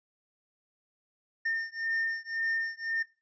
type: beating tone pair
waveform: triangle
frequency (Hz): 1814 / 1815.9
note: A#6 / A#6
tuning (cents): -48 / -46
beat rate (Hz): 1.9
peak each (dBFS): -31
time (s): 1.45-3.03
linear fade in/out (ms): 10
effects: noise-tail reverb RT60 0.3 s tail -20 dB re dry + resampled to 16000 Hz